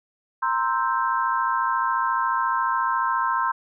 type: chord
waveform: sine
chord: C dominant seventh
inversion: third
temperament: equal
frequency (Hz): 932.3 / 1046.5 / 1318.5 / 1568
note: Bb5 / C6 / E6 / G6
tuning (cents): 0 / 0 / 0 / 0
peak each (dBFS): -26 / -23 / -28 / -29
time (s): 0.42-3.52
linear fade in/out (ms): 10
effects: none